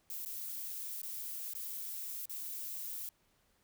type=noise with dropouts; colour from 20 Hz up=violet; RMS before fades=-42 dBFS; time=0.1-3.09 s; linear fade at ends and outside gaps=1 ms; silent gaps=0.25-0.259 / 1.017-1.031 / 1.536-1.551 / 2.256-2.295 s; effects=pink hiss -73 dBFS RMS until 3.63 s